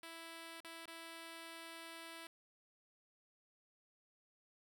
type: tone with dropouts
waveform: 5% pulse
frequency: 330 Hz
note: E4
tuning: 2 cents sharp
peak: -38 dBFS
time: 0.03-2.27 s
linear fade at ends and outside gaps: 2 ms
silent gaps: 0.604-0.646 / 0.857-0.878 s
effects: none